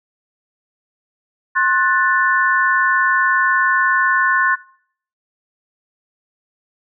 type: chord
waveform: sine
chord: F# diminished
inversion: second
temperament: equal with one note detuned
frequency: 1063.6 / 1480 / 1760 Hz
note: C6 / F#6 / A6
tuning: +28 / 0 / 0 cents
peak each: -17 dBFS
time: 1.55-4.56 s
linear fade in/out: 20 ms
effects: noise-tail reverb RT60 0.6 s tail -22 dB re dry

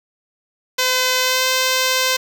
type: tone with pitch glide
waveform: 5% pulse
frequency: 510 to 516.2 Hz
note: C5 to C5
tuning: -44 to -23 cents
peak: -4 dBFS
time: 0.78-2.17 s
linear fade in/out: 10 ms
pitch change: +21 cents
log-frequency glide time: 1.19-1.46 s
effects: 7-bit

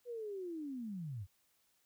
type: linear sweep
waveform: sine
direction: down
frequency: 493.9 to 84.3 Hz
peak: -40 dBFS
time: 0.05-1.27 s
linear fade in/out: 50 ms
effects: white hiss -75 dBFS RMS until 1.85 s

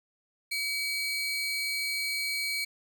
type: tone pair together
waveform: 40% pulse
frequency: 2274 / 4187 Hz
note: C#7 / C8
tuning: +44 / 0 cents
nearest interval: major seventh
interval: 1056 cents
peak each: -30 / -33 dBFS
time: 0.51-2.65 s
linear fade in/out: 10 ms
effects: 10-bit

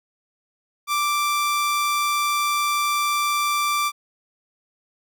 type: tone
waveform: sawtooth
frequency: 1174.7 Hz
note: D6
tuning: in tune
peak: -16 dBFS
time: 0.87-3.92 s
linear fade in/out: 50 ms
effects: none

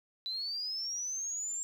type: linear sweep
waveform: sine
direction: up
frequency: 3951 to 7459 Hz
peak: -34 dBFS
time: 0.26-1.63 s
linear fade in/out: 0 ms
effects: 10-bit

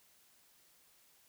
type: silence
effects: white hiss -67 dBFS RMS until 1.28 s

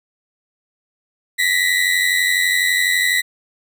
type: tone pair together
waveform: 35% pulse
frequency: 1914 / 2006 Hz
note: A#6 / B6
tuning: +45 / +26 cents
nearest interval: minor second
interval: 81 cents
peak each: -16 dBFS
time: 1.38-3.22 s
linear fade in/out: 20 ms
effects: none

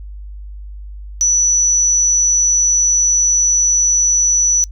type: tone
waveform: sine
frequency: 5930 Hz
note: F#8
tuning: 3 cents sharp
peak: -10 dBFS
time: 1.21-4.64 s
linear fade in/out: 0 ms
effects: noise-tail reverb RT60 0.1 s tail -25 dB re dry + added 50 Hz sine -28 dBFS peak until 4.71 s

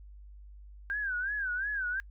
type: tone with vibrato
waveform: sine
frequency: 1571 Hz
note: G6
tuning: 3 cents sharp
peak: -30 dBFS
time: 0.9-2 s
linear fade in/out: 0 ms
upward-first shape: sine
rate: 2.8 Hz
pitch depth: 140 cents each way
effects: noise-tail reverb RT60 0.1 s tail -25 dB re dry + added 50 Hz sine -47 dBFS peak until 2.1 s

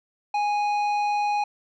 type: tone with tanh clipping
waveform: triangle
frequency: 828 Hz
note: G#5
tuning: 5 cents flat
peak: -23 dBFS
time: 0.34-1.44 s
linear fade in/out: 5 ms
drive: 14 dB
effects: none

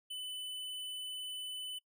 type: tone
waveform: square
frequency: 3006 Hz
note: F#7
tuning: 27 cents sharp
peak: -40 dBFS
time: 0.1-1.79 s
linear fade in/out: 10 ms
effects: noise-tail reverb RT60 0.1 s tail -23 dB re dry

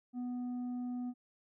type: tone with tanh clipping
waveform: triangle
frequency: 246.9 Hz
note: B3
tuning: in tune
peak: -37 dBFS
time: 0.13-1.14 s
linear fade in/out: 50 ms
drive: 9 dB
effects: none

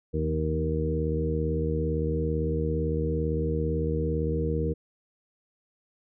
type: harmonic tone with a mistuned harmonic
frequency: 77.78 Hz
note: D#2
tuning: in tune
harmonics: 1 / 2 / 3 / 4 / 5 / 6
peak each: -29 / -30 / -37 / -34 / -37 / -30 dBFS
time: 0.13-4.74 s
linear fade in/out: 20 ms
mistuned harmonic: 2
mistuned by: +35 cents
effects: none

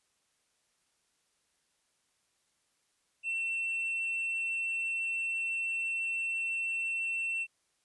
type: tone with tanh clipping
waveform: triangle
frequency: 2697 Hz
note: E7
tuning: 39 cents sharp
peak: -31 dBFS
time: 3.23-7.47 s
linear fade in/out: 50 ms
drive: 6 dB
effects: white hiss -75 dBFS RMS until 7.84 s + resampled to 24000 Hz

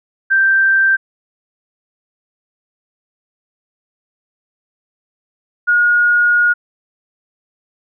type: tone pair in turn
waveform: sine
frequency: 1568 / 1438.5 Hz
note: G6 / F#6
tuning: 0 / -49 cents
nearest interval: minor second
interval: 149 cents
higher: first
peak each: -9 dBFS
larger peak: neither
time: 0.3-0.97 / 5.67-6.54 s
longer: second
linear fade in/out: 20 ms
effects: none

